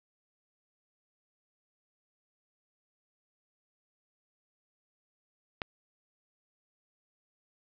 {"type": "click", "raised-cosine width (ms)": 0.3, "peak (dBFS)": -16, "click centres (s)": 5.618, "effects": ["low-pass 4000 Hz 12 dB/octave"]}